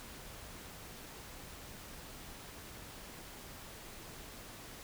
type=silence; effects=pink hiss -50 dBFS RMS until 4.83 s